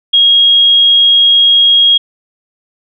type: tone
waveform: sine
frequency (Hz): 3277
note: G#7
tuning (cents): -24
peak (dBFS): -4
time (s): 0.13-1.98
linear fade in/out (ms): 10
effects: none